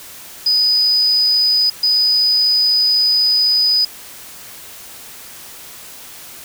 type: tone bursts at uneven times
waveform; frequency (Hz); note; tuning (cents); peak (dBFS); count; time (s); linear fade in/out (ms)
sine; 4978; D#8; 0; -11; 2; 0.46-1.7 / 1.83-3.85; 5
effects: white hiss -36 dBFS RMS until 6.44 s